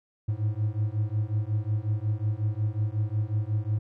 triangle beating tone pair, 103.83 / 109.33 Hz, G#2 / A2, 0 / -11 cents, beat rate 5.5 Hz, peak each -26 dBFS, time 0.28-3.79 s, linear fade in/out 10 ms, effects none

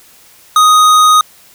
sine tone with hard clipping, 1247 Hz, D#6, 3 cents sharp, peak -6 dBFS, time 0.56-1.21 s, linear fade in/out 2 ms, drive 16 dB, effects white hiss -43 dBFS RMS until 1.54 s

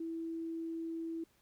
sine tone, 328.7 Hz, E4, 5 cents flat, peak -37 dBFS, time 0-1.24 s, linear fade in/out 5 ms, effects pink hiss -71 dBFS RMS until 1.41 s

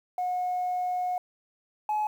sine tone pair in turn, 725 / 849.3 Hz, F#5 / G#5, -35 / +39 cents, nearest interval minor third, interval 274 cents, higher second, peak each -25 / -23 dBFS, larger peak second, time 0.18-1.18 / 1.89-2.07 s, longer first, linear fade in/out 2 ms, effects tanh soft clip ceiling -22 dBFS + 9-bit

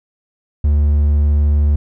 triangle tone, 73.42 Hz, D2, in tune, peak -8 dBFS, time 0.64-1.76 s, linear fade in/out 5 ms, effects none

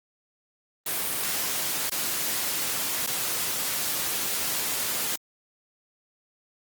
white noise with dropouts, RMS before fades -28 dBFS, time 0.86-5.16 s, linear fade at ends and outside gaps 5 ms, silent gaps 1.898-1.917 / 3.065-3.073 s, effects high-pass 100 Hz 12 dB/octave + Opus 32 kbps

